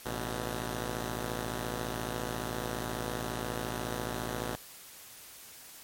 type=tone pair together; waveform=5% pulse; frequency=54.46 / 123.1 Hz; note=A1 / B2; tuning=-17 / -5 cents; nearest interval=octave + major second; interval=1412 cents; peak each=-25 dBFS; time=0.05-4.56 s; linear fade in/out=10 ms; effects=white hiss -50 dBFS RMS until 5.83 s + MP3 64 kbps